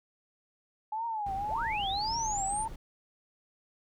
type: tone with vibrato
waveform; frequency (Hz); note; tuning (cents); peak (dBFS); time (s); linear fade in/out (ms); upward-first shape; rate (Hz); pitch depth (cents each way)
sine; 847; G#5; +34; -31; 0.92-2.68; 5; triangle; 1.8; 180
type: noise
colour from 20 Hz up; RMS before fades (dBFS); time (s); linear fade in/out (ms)
brown; -43; 1.26-2.76; 5
type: linear sweep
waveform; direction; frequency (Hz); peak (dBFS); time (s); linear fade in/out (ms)
sine; up; 392 to 9320; -33; 1.48-2.66; 50
effects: none